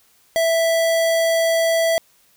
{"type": "tone", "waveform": "square", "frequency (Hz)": 659.3, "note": "E5", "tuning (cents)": 0, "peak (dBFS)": -16, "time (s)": [0.36, 1.98], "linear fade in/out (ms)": 0, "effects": ["white hiss -57 dBFS RMS until 2.36 s"]}